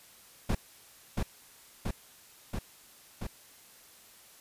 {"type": "noise with echo", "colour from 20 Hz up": "brown", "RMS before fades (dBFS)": -28, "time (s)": [0.49, 0.55], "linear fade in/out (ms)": 5, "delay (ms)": 680, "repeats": 4, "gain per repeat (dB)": -2, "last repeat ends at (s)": 3.27, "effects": ["white hiss -56 dBFS RMS until 4.4 s", "resampled to 32000 Hz"]}